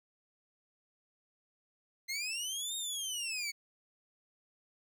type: linear two-way sweep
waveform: 20% pulse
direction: up then down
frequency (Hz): 2062 to 3729 to 2206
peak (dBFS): -30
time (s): 2.08-3.52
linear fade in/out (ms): 20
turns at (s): 2.76
effects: none